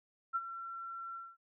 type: tone with ADSR envelope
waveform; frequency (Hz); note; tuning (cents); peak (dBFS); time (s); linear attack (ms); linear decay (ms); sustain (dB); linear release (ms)
sine; 1356; E6; +49; -29; 0.33-1.37; 27; 41; -12; 220
effects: none